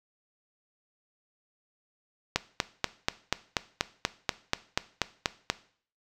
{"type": "click train", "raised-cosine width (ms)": 0.2, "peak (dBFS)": -6, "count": 14, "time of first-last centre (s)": [2.36, 5.5], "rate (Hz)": 4.14, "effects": ["noise-tail reverb RT60 0.5 s tail -17 dB re dry"]}